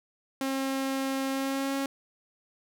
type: tone with pitch glide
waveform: sawtooth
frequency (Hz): 268.7 to 273.7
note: C4 to C#4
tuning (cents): +46 to -22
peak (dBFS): -24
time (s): 0.41-1.86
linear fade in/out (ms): 2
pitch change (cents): +32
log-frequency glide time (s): 1.3-1.75
effects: none